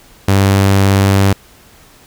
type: tone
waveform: sawtooth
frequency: 98 Hz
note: G2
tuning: in tune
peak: -4 dBFS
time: 0.28-1.33 s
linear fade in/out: 5 ms
effects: pink hiss -44 dBFS RMS until 2.06 s